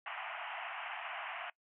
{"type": "band-pass noise", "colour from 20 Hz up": "pink", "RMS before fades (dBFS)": -43, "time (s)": [0.06, 1.5], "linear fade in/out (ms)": 2, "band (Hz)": [660, 3000], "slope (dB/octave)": 96, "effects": ["noise-tail reverb RT60 0.1 s tail -22 dB re dry"]}